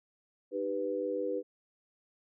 sine chord, Eb augmented, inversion none, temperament equal with one note detuned, 305.8 / 392 / 493.9 Hz, Eb4 / G4 / B4, -30 / 0 / 0 cents, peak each -38 / -36 / -33 dBFS, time 0.51-1.43 s, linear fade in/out 50 ms, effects none

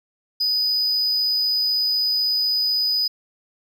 triangle tone, 4978 Hz, D#8, in tune, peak -17 dBFS, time 0.4-3.08 s, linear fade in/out 10 ms, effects none

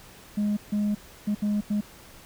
sine tone bursts at uneven times, 207.7 Hz, G#3, in tune, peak -20 dBFS, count 5, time 0.37-0.57 / 0.72-0.95 / 1.27-1.35 / 1.42-1.61 / 1.7-1.81 s, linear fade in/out 10 ms, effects tanh soft clip ceiling -21 dBFS + pink hiss -49 dBFS RMS until 2.25 s

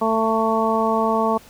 harmonic tone, 222.8 Hz, A3, 22 cents sharp, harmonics 1 / 2 / 3 / 4 / 5, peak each -23 / -23 / -23 / -23 / -23 dBFS, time 0.01-1.38 s, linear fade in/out 10 ms, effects pink hiss -47 dBFS RMS until 1.49 s

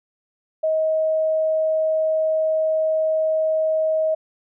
sine tone, 632 Hz, D#5, 27 cents sharp, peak -17 dBFS, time 0.63-4.15 s, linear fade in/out 10 ms, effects none

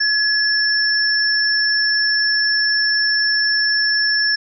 sine tone pair together, 1697 / 5388 Hz, G#6 / E8, +37 / +37 cents, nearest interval octave + minor sixth, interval 2000 cents, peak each -17 dBFS, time 0-4.36 s, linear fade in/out 10 ms, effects none

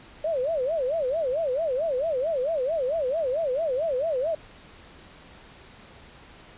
sine tone with vibrato, 577 Hz, D5, 31 cents flat, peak -23 dBFS, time 0.24-4.35 s, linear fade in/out 5 ms, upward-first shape sine, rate 4.5 Hz, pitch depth 260 cents each way, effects pink hiss -49 dBFS RMS until 6.57 s + resampled to 8000 Hz

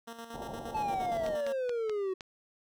10% pulse tone with tremolo, 230.8 Hz, A#3, 17 cents flat, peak -33 dBFS, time 0.07-1.53 s, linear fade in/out 10 ms, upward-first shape square, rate 8.6 Hz, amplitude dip 55%
white low-pass noise, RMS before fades -42 dBFS, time 0.33-1.37 s, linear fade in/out 20 ms, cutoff 910 Hz, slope 96 dB/octave
triangle exponential sweep, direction down, 880 to 370 Hz, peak -28 dBFS, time 0.74-2.14 s, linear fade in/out 10 ms
clicks, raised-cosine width 0.2 ms, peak -24 dBFS, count 5, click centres 1.264 / 1.466 / 1.694 / 1.896 / 2.208 s
effects none

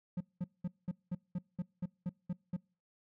triangle tone bursts, 178.4 Hz, F3, 37 cents sharp, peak -31 dBFS, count 11, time 0.17-2.566 s, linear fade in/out 5 ms, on 36 ms, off 200 ms, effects noise-tail reverb RT60 0.4 s tail -26 dB re dry

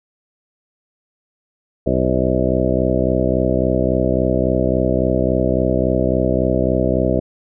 harmonic tone, 63.6 Hz, C2, 48 cents flat, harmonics 1 / 2 / 3 / 4 / 5 / 6 / 8 / 9 / 10, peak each -23 / -23 / -23 / -23 / -23 / -23 / -23 / -23 / -23 dBFS, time 1.86-7.2 s, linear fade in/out 10 ms, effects none

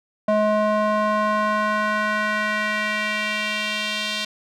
square tone with band-pass filter sweep, 212.2 Hz, G#3, 38 cents sharp, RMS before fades -22 dBFS, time 0.28-4.25 s, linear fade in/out 5 ms, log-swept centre 690 to 3600 Hz, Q 1.9, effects none

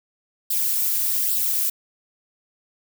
violet noise with flanger, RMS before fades -22 dBFS, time 0.5-1.7 s, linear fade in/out 5 ms, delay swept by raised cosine 0.23 to 3.03 ms, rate 1.2 Hz, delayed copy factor +0.5, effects none

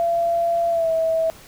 sine tone with pitch glide, 680 to 650 Hz, F5 to E5, -46 to -24 cents, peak -17 dBFS, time 0-1.3 s, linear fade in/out 0 ms, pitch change -78 cents, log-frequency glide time 0.69-0.9 s, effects pink hiss -45 dBFS RMS until 1.47 s

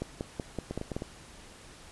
two click trains, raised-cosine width 2 ms, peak -19 / -21 dBFS, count 6 / 4, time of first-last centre 0.02-0.965 / 0.71-1.021 s, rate 5.29 / 9.64 Hz, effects pink hiss -51 dBFS RMS until 1.91 s + resampled to 24000 Hz

